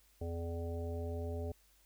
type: harmonic tone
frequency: 84.2 Hz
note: E2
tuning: 37 cents sharp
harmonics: 1 / 3 / 5 / 7 / 9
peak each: -38 / -47 / -44 / -47 / -53 dBFS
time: 0.21-1.52 s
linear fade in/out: 5 ms
effects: added 50 Hz sine -69 dBFS peak until 1.85 s + white hiss -69 dBFS RMS until 1.85 s